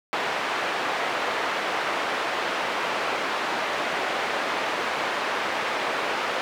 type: band-pass noise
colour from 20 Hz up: pink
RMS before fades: -27 dBFS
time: 0.13-6.41 s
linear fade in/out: 0 ms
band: 550 to 2500 Hz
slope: 12 dB/octave
effects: none

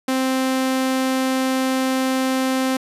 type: tone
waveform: sawtooth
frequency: 261.6 Hz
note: C4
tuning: in tune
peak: -14 dBFS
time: 0.08-2.77 s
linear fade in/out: 5 ms
effects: resampled to 32000 Hz

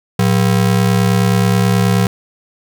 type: ring-modulated tone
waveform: square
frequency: 147.5 Hz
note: D3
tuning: 8 cents sharp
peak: -8 dBFS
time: 0.19-2.07 s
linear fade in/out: 2 ms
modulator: 34.7 Hz
effects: 8-bit

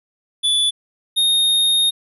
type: tone pair in turn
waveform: square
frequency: 3463 / 3702 Hz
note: A7 / A#7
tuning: -28 / -13 cents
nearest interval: minor second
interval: 115 cents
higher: second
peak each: -15 / -14 dBFS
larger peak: second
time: 0.43-0.71 / 1.16-1.91 s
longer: second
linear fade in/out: 20 ms
effects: resampled to 32000 Hz

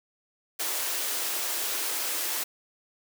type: high-pass noise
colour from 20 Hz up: white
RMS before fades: -30 dBFS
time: 0.59-2.44 s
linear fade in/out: 10 ms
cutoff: 290 Hz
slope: 48 dB/octave
effects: none

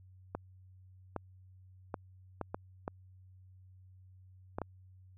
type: clicks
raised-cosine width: 1 ms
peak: -22 dBFS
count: 8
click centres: 0.35 / 1.163 / 1.942 / 2.413 / 2.545 / 2.879 / 4.585 / 4.617 s
effects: added 93 Hz sine -55 dBFS peak until 5.17 s

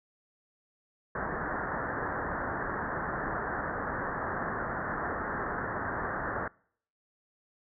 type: low-pass noise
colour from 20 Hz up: white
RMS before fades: -34 dBFS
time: 1.15-6.48 s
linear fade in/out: 5 ms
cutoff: 1800 Hz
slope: 96 dB/octave
effects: noise-tail reverb RT60 0.6 s tail -25 dB re dry

